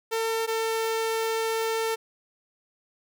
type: tone pair in turn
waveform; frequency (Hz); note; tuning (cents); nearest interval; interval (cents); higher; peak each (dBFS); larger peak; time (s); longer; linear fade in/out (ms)
sawtooth; 450.8 / 448.7; A4 / A4; +42 / +34; unison; 8; first; -21; neither; 0.11-0.47 / 0.47-1.96; second; 20
effects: none